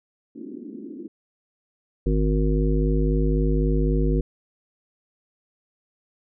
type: band-pass noise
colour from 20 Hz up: pink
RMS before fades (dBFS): -37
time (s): 0.35-1.08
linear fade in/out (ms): 5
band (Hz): 230 to 350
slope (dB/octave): 48
type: harmonic tone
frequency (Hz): 51.91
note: G#1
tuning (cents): 0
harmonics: 1 / 3 / 5 / 7 / 9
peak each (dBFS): -20 / -25 / -27 / -28 / -30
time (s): 2.06-4.21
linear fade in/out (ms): 5
effects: none